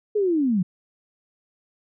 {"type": "linear sweep", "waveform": "sine", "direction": "down", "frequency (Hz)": [432.1, 169.1], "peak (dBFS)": -18, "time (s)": [0.15, 0.63], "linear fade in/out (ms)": 10, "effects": []}